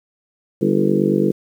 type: harmonic tone with a mistuned harmonic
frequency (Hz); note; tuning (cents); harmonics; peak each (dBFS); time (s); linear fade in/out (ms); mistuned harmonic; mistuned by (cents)
49; G1; 0; 3 / 4 / 5 / 6 / 7 / 8 / 9 / 10; -24 / -19 / -25 / -23 / -19 / -26 / -22 / -26; 0.61-1.32; 10; 9; -28
effects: 8-bit